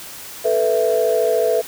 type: chord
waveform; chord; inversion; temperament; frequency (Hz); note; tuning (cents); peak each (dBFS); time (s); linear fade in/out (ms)
sine; A suspended second; none; equal; 440 / 493.9 / 659.3; A4 / B4 / E5; 0 / 0 / 0; -18; 0.44-1.62; 20
effects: tanh soft clip ceiling -7 dBFS + white hiss -35 dBFS RMS until 1.67 s